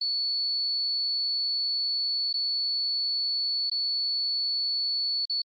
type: tone with dropouts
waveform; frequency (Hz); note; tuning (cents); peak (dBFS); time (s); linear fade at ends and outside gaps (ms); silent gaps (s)
sine; 4435; C#8; 0; -25; 0.01-5.42; 5; 2.329-2.339 / 3.699-3.714 / 5.255-5.296
effects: Opus 32 kbps